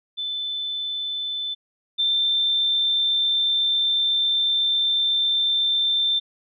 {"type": "tone pair in turn", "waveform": "sine", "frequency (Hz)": [3521, 3566], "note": ["A7", "A7"], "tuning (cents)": [0, 22], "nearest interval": "unison", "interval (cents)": 22, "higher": "second", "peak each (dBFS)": [-25, -18], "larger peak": "second", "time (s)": [[0.17, 1.55], [1.98, 6.2]], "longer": "second", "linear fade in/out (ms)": 20, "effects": []}